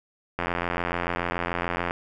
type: click train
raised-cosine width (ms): 0.5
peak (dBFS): -11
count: 133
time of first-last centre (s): 0.39-1.909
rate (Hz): 86.9
effects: none